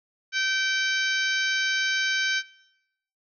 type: harmonic tone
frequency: 773 Hz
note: G5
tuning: 24 cents flat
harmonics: 2 / 3 / 4 / 5 / 6 / 7 / 8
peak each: -25 / -29 / -31 / -33 / -35 / -36 / -37 dBFS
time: 0.32-2.43 s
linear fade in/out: 50 ms
effects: noise-tail reverb RT60 0.8 s tail -19 dB re dry